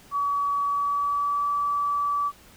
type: tone with pitch glide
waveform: sine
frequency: 1137 to 1152.9 Hz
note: C#6 to D6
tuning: +44 to -32 cents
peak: -22 dBFS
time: 0.11-2.32 s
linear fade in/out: 50 ms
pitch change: +24 cents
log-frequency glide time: 0.63-1.47 s
effects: pink hiss -52 dBFS RMS until 2.56 s